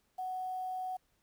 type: tone with quantisation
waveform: sine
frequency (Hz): 743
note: F#5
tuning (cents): +7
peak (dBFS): -35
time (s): 0.18-0.97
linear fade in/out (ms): 10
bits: 10
effects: pink hiss -75 dBFS RMS until 1.22 s